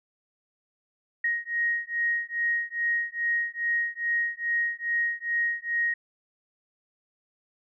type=beating tone pair; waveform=sine; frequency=1876 / 1878.4 Hz; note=A#6 / A#6; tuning=+11 / +13 cents; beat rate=2.4 Hz; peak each=-28 dBFS; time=1.24-5.94 s; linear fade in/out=5 ms; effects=none